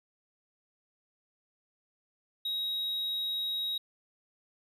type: tone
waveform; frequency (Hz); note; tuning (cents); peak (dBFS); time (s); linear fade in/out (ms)
triangle; 3804; A#7; +34; -29; 2.45-3.78; 5
effects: none